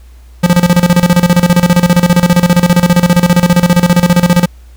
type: tone with tremolo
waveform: square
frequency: 175.8 Hz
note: F3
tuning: 12 cents sharp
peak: -4 dBFS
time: 0.43-4.46 s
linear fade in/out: 10 ms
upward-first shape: square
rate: 15 Hz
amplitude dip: 80%
effects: added 60 Hz sine -33 dBFS peak until 4.76 s + pink hiss -49 dBFS RMS until 4.76 s